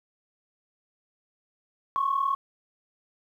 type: tone pair together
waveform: sine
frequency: 1068.8 / 1108.7 Hz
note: C6 / C#6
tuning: +36 / 0 cents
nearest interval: minor second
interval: 64 cents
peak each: -27 / -24 dBFS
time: 1.96-2.35 s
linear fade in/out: 0 ms
effects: tanh soft clip ceiling -16 dBFS + 10-bit